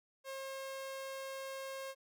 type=tone; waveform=sawtooth; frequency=537 Hz; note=C5; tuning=45 cents sharp; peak=-38 dBFS; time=0.24-1.95 s; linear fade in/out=50 ms; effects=none